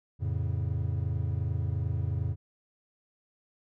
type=chord; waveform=triangle; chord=F augmented; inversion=none; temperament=equal; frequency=87.31 / 110 / 138.59 Hz; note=F2 / A2 / C#3; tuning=0 / 0 / 0 cents; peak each=-29 / -30 / -32 dBFS; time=0.19-2.36 s; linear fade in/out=50 ms; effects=none